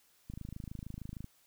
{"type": "click train", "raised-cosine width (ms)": 5, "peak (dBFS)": -30, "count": 26, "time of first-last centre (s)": [0.3, 1.243], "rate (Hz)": 26.5, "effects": ["white hiss -68 dBFS RMS until 1.46 s"]}